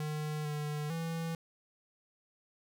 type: tone with pitch steps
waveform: square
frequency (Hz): 152 / 149.3 / 164.9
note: D#3 / D3 / E3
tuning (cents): -40 / +29 / +1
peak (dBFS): -35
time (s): 0-1.35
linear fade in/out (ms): 2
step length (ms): 450
effects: none